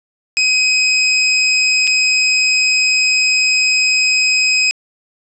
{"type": "tone with dropouts", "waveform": "25% pulse", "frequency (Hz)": 2526, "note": "D#7", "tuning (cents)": 26, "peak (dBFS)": -7, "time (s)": [0.37, 4.71], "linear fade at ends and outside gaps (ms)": 0, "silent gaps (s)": [1.871, 1.875], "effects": ["resampled to 24000 Hz", "7-bit"]}